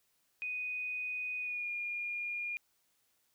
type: tone with pitch glide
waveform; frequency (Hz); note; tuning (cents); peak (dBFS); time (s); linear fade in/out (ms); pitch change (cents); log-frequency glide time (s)
sine; 2489 to 2421; D#7 to D#7; 0 to -48; -35; 0.42-2.57; 0; -48; 1.38-1.7
effects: white hiss -75 dBFS RMS until 3.34 s